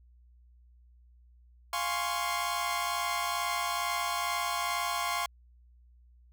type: chord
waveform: sawtooth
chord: Db major seventh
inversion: first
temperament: equal with one note detuned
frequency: 698.5 / 827.3 / 1046.5 / 1108.7 Hz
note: F5 / Ab5 / C6 / Db6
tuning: 0 / -7 / 0 / 0 cents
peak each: -32 / -35 / -30 / -31 dBFS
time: 1.73-5.26 s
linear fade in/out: 2 ms
effects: added 60 Hz sine -56 dBFS peak until 6.32 s